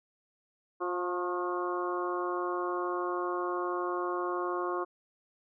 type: harmonic tone with a mistuned harmonic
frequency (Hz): 177.5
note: F3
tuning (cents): +28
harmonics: 2 / 3 / 4 / 5 / 6 / 7 / 8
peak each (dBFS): -33 / -40 / -40 / -45 / -35 / -41 / -45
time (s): 0.8-4.85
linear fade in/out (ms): 20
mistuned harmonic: 6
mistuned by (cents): +30
effects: none